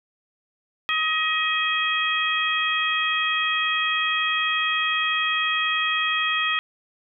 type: harmonic tone with a mistuned harmonic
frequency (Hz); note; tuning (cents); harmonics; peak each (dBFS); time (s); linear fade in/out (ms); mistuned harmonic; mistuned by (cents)
631; D#5; +24; 2 / 3 / 4 / 5; -26 / -26 / -26 / -26; 0.89-6.59; 0; 5; +50
effects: none

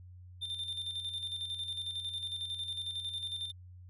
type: tone with tremolo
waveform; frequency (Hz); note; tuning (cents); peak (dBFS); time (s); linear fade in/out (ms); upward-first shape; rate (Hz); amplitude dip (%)
triangle; 3589; A7; +34; -33; 0.41-3.52; 20; square; 11; 50
effects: added 90 Hz sine -49 dBFS peak until 3.89 s + resampled to 32000 Hz

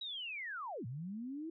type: linear two-way sweep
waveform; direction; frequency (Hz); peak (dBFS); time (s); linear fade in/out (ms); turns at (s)
sine; down then up; 3900 to 110 to 335; -40; 0.01-1.5; 5; 0.86
effects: none

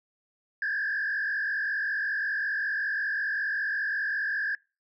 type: tone with frequency modulation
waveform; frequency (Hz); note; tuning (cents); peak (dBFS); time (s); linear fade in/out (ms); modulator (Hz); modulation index
sine; 1661.2; G#6; 0; -25; 0.62-4.55; 2; 45.3; 1.8
effects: noise-tail reverb RT60 0.3 s tail -26 dB re dry + tanh soft clip ceiling -23 dBFS

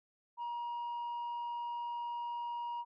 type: tone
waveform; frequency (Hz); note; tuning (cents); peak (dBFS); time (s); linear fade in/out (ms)
sine; 951; A#5; +34; -34; 0.37-2.85; 50
effects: tanh soft clip ceiling -36 dBFS

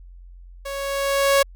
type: tone with level ramp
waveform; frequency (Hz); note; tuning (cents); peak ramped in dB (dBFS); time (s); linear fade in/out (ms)
sawtooth; 554.4; C#5; 0; -25 to -9; 0.65-1.43; 10
effects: added 44 Hz sine -40 dBFS peak until 1.55 s

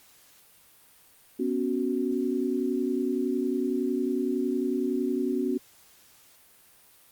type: chord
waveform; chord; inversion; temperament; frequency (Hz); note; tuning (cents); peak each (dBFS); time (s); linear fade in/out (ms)
sine; B suspended second; none; just; 246.9 / 277.8 / 370.4; B3 / C#4 / F#4; 0 / +4 / +2; -29; 1.39-5.58; 10
effects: white hiss -57 dBFS RMS until 7.11 s + Opus 48 kbps

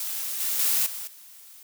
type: noise with level steps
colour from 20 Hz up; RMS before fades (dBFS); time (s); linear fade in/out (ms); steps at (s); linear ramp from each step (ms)
blue; -31 / -27 / -23 / -35 / -48; 0-1.63; 2; 0.4 / 0.59 / 0.86 / 1.07; 5
effects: none

